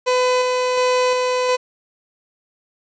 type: tone with tremolo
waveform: 30% pulse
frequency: 503 Hz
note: B4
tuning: 32 cents sharp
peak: -12 dBFS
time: 0.06-1.57 s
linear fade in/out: 20 ms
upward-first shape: square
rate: 1.4 Hz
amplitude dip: 25%
effects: resampled to 16000 Hz + 9-bit